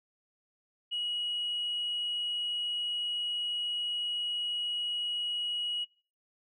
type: tone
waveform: sine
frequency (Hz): 2907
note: F#7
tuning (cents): -31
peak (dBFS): -30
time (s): 0.91-5.85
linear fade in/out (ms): 20
effects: noise-tail reverb RT60 0.4 s tail -22 dB re dry + tanh soft clip ceiling -27 dBFS